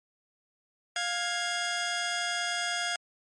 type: tone pair together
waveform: 15% pulse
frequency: 703.5 / 1655 Hz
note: F5 / G#6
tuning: +12 / -6 cents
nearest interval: octave + minor third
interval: 1482 cents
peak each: -25 dBFS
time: 0.96-2.96 s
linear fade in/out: 2 ms
effects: MP3 48 kbps